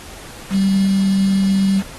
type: tone with quantisation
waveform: sine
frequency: 194.1 Hz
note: G3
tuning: 17 cents flat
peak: -12 dBFS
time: 0.5-1.83 s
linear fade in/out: 50 ms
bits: 5
effects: pink hiss -37 dBFS RMS until 1.98 s + AAC 32 kbps